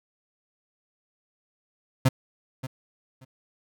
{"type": "tone with echo", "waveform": "35% pulse", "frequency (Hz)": 130.81, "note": "C3", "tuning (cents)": 0, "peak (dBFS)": -14, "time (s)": [2.05, 2.09], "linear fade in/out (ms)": 10, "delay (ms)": 580, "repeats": 2, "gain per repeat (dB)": -15, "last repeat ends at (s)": 3.25, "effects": []}